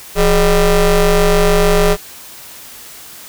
30% pulse ring-modulated tone, 195.7 Hz, G3, 3 cents flat, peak -3 dBFS, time 0.15-1.97 s, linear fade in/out 50 ms, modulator 219 Hz, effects white hiss -35 dBFS RMS until 3.28 s

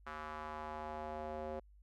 square tone with band-pass filter sweep, 76.9 Hz, D#2, 20 cents flat, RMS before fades -44 dBFS, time 0.06-1.6 s, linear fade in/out 10 ms, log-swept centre 1300 to 560 Hz, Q 2.3, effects added 50 Hz sine -59 dBFS peak until 1.82 s

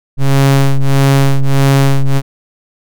square ring-modulated tone, 68.7 Hz, C#2, 15 cents flat, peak -4 dBFS, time 0.17-2.22 s, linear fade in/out 50 ms, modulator 67.9 Hz, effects none

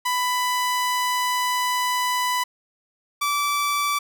sawtooth tone pair in turn, 995 / 1158.9 Hz, B5 / D6, +13 / -23 cents, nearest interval minor third, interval 264 cents, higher second, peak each -17 dBFS, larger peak neither, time 0.05-2.44 / 3.21-3.99 s, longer first, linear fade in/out 10 ms, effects none

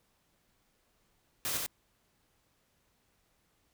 white noise with echo, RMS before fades -34 dBFS, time 1.45-1.57 s, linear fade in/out 0 ms, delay 92 ms, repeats 1, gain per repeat -2 dB, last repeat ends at 1.662 s, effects pink hiss -73 dBFS RMS until 3.73 s

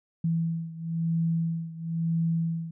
sine beating tone pair, 164.9 / 165.9 Hz, E3 / E3, +1 / +11 cents, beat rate 1 Hz, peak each -27 / -30 dBFS, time 0.24-2.71 s, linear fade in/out 5 ms, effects none

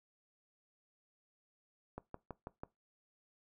click train, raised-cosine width 1 ms, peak -29 dBFS, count 5, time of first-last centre 1.98-2.635 s, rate 6.11 Hz, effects noise-tail reverb RT60 0.2 s tail -20 dB re dry

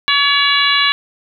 harmonic tone, 567 Hz, C#5, 39 cents sharp, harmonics 2 / 3 / 4 / 5 / 6 / 7, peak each -18 / -18 / -18 / -18 / -18 / -18 dBFS, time 0.08-0.92 s, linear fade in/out 0 ms, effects none

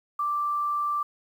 sine tone with quantisation, 1174.7 Hz, D6, in tune, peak -24 dBFS, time 0.19-1.03 s, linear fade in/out 5 ms, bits 9, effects none

